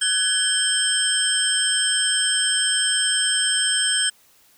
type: tone cluster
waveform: sine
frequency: 1501 / 1674 / 3145 / 5280 / 8260 Hz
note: F#6 / G#6 / G7 / E8 / C9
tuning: +24 / +13 / +5 / +2 / -23 cents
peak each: -28 / -28 / -22 / -27 / -22 dBFS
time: 0.01-4.1 s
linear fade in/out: 10 ms
effects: white hiss -56 dBFS RMS until 4.57 s